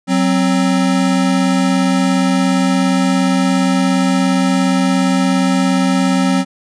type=tone pair together; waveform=square; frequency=186.4 / 263.6 Hz; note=F#3 / C4; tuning=+13 / +13 cents; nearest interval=tritone; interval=600 cents; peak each=-15 dBFS; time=0.07-6.45 s; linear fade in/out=50 ms; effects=resampled to 22050 Hz